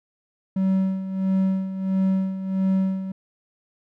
triangle tone with tremolo, 190.5 Hz, G3, 49 cents flat, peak -15 dBFS, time 0.56-3.12 s, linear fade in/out 5 ms, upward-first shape sine, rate 1.5 Hz, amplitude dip 70%, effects none

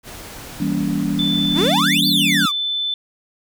pink noise, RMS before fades -35 dBFS, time 0.03-1.7 s, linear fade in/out 50 ms
sine chord, E diminished seventh, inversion none, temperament just, 164.81 / 197.78 / 237.3 / 284.8 Hz, E3 / G3 / Bb3 / Db4, 0 / +16 / +31 / +47 cents, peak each -24 / -22 / -25 / -22 dBFS, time 0.6-2.46 s, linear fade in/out 5 ms
sine tone, 3520 Hz, A7, in tune, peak -19 dBFS, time 1.19-2.94 s, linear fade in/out 2 ms
45% pulse exponential two-way sweep, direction up then down, 259.9 to 4699 to 1094 Hz, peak -17 dBFS, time 1.54-2.52 s, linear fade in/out 50 ms, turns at 2.07 s
effects none

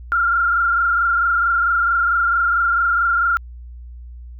sine tone with frequency modulation, 1388 Hz, F6, 11 cents flat, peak -14 dBFS, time 0.12-3.37 s, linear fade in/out 0 ms, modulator 24.5 Hz, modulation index 1.7, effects added 60 Hz sine -33 dBFS peak until 4.39 s

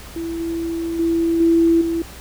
sine tone with level steps, 332.6 Hz, E4, 16 cents sharp, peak -23 / -21 / -15 / -11 / -18 dBFS, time 0.16-2.02 s, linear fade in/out 2 ms, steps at 0.4 / 0.99 / 1.4 / 1.81 s, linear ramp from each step 5 ms, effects added 60 Hz sine -38 dBFS peak until 2.2 s + pink hiss -39 dBFS RMS until 2.2 s

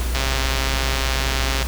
click train, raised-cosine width 0.2 ms, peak -5 dBFS, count 199, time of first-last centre 0.15-1.628 s, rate 134 Hz, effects added 60 Hz sine -21 dBFS peak until 1.67 s + pink hiss -30 dBFS RMS until 1.67 s

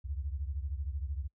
sine beating tone pair, 67.3 / 80.3 Hz, C2 / E2, +49 / -45 cents, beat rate 13 Hz, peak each -35 / -39 dBFS, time 0.04-1.28 s, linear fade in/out 20 ms, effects noise-tail reverb RT60 0.1 s tail -25 dB re dry

